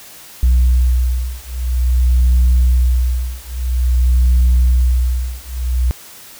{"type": "beating tone pair", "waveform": "sine", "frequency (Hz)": [61.74, 62.24], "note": ["B1", "B1"], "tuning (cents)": [0, 14], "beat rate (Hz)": 0.5, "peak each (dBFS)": -12, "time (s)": [0.43, 5.91], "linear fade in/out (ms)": 0, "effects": ["tanh soft clip ceiling -6 dBFS", "white hiss -38 dBFS RMS until 6.39 s"]}